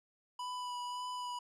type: tone with vibrato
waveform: square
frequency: 987.8 Hz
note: B5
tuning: in tune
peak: -39 dBFS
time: 0.39-1.39 s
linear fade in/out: 5 ms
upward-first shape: sine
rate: 1.8 Hz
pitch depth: 15 cents each way
effects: low-pass 8000 Hz 12 dB/octave